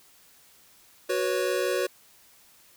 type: chord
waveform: square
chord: F# suspended fourth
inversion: none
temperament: equal with one note detuned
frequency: 370 / 488.8 / 554.4 Hz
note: F#4 / B4 / C#5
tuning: 0 / -18 / 0 cents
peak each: -29 / -30 / -30 dBFS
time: 1.09-1.87 s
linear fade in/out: 10 ms
effects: white hiss -57 dBFS RMS until 2.76 s